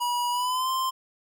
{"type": "tone with pitch glide", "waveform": "square", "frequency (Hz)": [969, 1044.6], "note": ["B5", "C6"], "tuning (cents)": [-33, -3], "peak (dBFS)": -25, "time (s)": [0, 0.91], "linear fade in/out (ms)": 20, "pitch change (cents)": 130, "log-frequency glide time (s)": [0.31, 0.7], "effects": []}